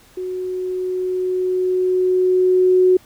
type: tone with level ramp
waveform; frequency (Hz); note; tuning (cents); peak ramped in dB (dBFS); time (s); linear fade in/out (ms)
sine; 368.2; F#4; -8; -23 to -9; 0.17-2.97; 5
effects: pink hiss -50 dBFS RMS until 3.05 s